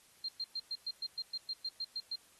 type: tone bursts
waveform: sine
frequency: 4186 Hz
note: C8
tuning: in tune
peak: -35 dBFS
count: 13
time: 0.24-2.158 s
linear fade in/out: 5 ms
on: 46 ms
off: 110 ms
effects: white hiss -64 dBFS RMS until 2.39 s + AAC 32 kbps